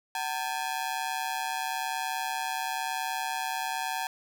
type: ring-modulated tone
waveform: sawtooth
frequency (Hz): 830.6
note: G#5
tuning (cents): 0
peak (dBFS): -23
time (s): 0.15-4.07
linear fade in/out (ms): 2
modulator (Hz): 70.5
effects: none